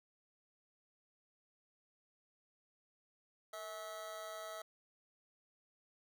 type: tone with amplitude modulation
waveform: 25% pulse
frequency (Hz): 648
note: E5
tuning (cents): -30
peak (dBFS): -38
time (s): 3.53-4.62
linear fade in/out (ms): 5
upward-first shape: sine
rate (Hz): 191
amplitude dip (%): 65
effects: none